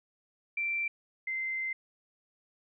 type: tone pair in turn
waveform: sine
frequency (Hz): 2349 / 2077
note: D7 / C7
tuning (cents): 0 / -13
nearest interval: major second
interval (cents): 213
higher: first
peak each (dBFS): -29 / -31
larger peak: first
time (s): 0.57-0.88 / 1.27-1.73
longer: second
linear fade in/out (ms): 5
effects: none